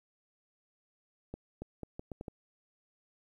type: accelerating click train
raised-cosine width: 2 ms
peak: -27 dBFS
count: 7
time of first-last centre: 1.34-2.282 s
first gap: 280 ms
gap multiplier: 0.76
effects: 11-bit